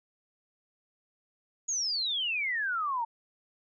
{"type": "exponential sweep", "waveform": "sine", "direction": "down", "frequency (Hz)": [6840, 893], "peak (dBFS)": -28, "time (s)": [1.68, 3.05], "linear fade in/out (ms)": 10, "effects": []}